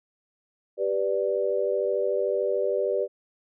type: chord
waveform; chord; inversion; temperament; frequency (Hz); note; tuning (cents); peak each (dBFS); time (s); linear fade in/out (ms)
sine; G major; none; equal; 392 / 493.9 / 587.3; G4 / B4 / D5; 0 / 0 / 0; -27; 0.77-3.08; 50
effects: none